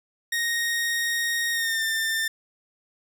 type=tone with pitch glide; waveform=sawtooth; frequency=1864.7 to 1792.9 Hz; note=A#6 to A6; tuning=0 to +32 cents; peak=-20 dBFS; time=0.32-2.28 s; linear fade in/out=5 ms; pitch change=-68 cents; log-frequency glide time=1.52-1.83 s; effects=none